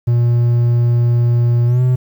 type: tone with pitch glide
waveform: triangle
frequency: 119.4 to 126.5 Hz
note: A#2 to B2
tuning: +42 to +42 cents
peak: -8 dBFS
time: 0.07-1.96 s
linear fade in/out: 10 ms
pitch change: +100 cents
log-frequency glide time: 1.66-1.82 s
effects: 8-bit